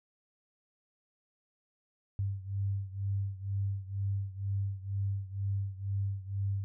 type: beating tone pair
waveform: sine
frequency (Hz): 98 / 100.1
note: G2 / G2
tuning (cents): 0 / +37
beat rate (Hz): 2.1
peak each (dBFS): -33 / -36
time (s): 2.19-6.64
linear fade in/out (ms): 0
effects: none